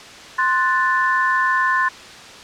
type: chord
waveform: sine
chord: F# diminished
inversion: second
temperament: equal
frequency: 1046.5 / 1480 / 1760 Hz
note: C6 / F#6 / A6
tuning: 0 / 0 / 0 cents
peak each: -18 / -23 / -19 dBFS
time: 0.38-1.89 s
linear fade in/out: 10 ms
effects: white hiss -38 dBFS RMS until 2.43 s + low-pass 5000 Hz 12 dB/octave